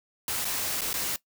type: noise with dropouts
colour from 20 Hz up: white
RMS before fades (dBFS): -30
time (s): 0.28-1.16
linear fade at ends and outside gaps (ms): 1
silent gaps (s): 0.447-0.452 / 0.809-0.817 / 0.93-0.94
effects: noise-tail reverb RT60 0.1 s tail -19 dB re dry